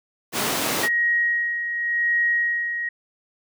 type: high-pass noise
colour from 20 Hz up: pink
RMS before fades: -24 dBFS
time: 0.32-0.89 s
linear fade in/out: 50 ms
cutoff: 220 Hz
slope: 12 dB/octave
type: tone with tremolo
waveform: sine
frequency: 1889 Hz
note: A#6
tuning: 22 cents sharp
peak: -17 dBFS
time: 0.83-2.89 s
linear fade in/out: 5 ms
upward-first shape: sine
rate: 0.9 Hz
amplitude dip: 55%
effects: none